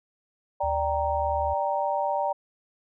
sine chord, G minor, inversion second, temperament equal, 587.3 / 784 / 932.3 Hz, D5 / G5 / Bb5, 0 / 0 / 0 cents, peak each -28 dBFS, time 0.6-2.33 s, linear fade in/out 10 ms
sine tone with vibrato, 75.4 Hz, D2, 46 cents sharp, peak -32 dBFS, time 0.63-1.54 s, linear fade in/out 10 ms, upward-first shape sine, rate 8 Hz, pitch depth 9 cents each way
effects none

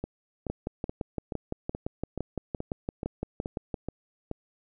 two click trains, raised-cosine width 2 ms, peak -17 / -19 dBFS, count 20 / 11, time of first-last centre 0.5-3.742 / 0.04-4.314 s, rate 5.86 / 2.34 Hz, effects none

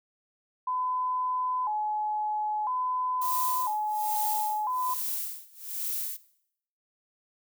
sine tone with vibrato, 926 Hz, A#5, 12 cents flat, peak -27 dBFS, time 0.67-4.94 s, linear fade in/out 5 ms, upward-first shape square, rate 0.5 Hz, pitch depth 150 cents each way
violet noise with tremolo, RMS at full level -31 dBFS, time 3.21-6.17 s, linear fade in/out 10 ms, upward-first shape sine, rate 1.2 Hz, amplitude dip 95%
effects noise-tail reverb RT60 0.7 s tail -18 dB re dry

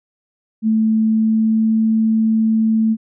sine tone with pitch glide, 220 to 221.4 Hz, A3 to A3, 0 to +11 cents, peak -12 dBFS, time 0.62-2.97 s, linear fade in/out 50 ms, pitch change +11 cents, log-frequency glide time 1.04-1.78 s, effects none

